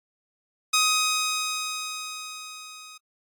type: tone with level ramp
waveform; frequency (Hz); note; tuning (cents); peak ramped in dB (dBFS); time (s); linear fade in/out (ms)
10% pulse; 1256; D#6; +16; -10 to -35; 0.73-2.98; 10
effects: AAC 64 kbps